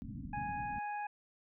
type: low-pass noise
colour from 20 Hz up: white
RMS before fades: -45 dBFS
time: 0.02-0.79 s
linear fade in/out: 0 ms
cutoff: 280 Hz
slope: 96 dB/octave
type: harmonic tone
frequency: 830 Hz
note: G#5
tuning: 1 cent flat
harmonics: 1 / 2 / 3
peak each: -37 / -46 / -50 dBFS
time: 0.33-1.07 s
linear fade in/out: 5 ms
effects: none